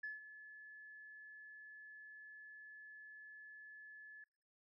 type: tone with ADSR envelope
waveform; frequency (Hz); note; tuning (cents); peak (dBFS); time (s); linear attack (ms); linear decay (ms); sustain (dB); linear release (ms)
sine; 1719; A6; -41; -40; 0.03-4.24; 9; 160; -13; 3
effects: noise-tail reverb RT60 0.6 s tail -26 dB re dry + tanh soft clip ceiling -36 dBFS